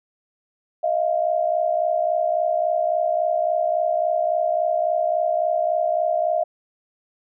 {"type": "tone pair together", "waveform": "sine", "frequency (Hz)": [629, 692.6], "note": ["D#5", "F5"], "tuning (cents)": [19, -15], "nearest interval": "major second", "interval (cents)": 166, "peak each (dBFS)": -21, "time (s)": [0.83, 6.44], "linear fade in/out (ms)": 10, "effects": []}